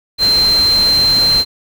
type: tone in noise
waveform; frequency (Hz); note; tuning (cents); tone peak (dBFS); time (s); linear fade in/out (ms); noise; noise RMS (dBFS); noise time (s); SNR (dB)
sine; 4130; C8; -23; -9; 0.18-1.45; 50; pink; -23; 0.18-1.45; +11
effects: none